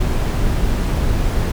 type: noise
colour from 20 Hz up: brown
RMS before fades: -17 dBFS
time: 0-1.52 s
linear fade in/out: 10 ms
effects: none